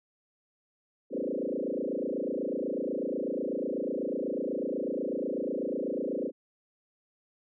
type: tone with frequency modulation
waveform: sine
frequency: 392 Hz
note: G4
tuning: in tune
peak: -29 dBFS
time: 1.1-6.32 s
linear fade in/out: 50 ms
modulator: 28.1 Hz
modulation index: 5.6
effects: none